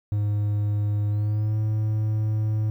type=tone with pitch glide; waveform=triangle; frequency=103.83 to 107.93 Hz; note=G#2 to A2; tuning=0 to -33 cents; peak=-19 dBFS; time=0.12-2.7 s; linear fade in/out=0 ms; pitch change=+67 cents; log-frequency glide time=1.09-1.57 s; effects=10-bit